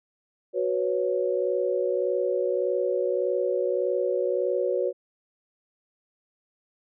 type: chord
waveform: sine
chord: F# suspended fourth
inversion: none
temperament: just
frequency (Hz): 370 / 493.3 / 555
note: F#4 / B4 / C#5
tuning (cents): 0 / -2 / +2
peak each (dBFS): -27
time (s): 0.53-4.93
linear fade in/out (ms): 50
effects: none